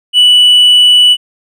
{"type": "tone with tanh clipping", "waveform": "triangle", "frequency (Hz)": 2960, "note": "F#7", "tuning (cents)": 0, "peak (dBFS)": -3, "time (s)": [0.13, 1.17], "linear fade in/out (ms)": 50, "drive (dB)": 6, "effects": []}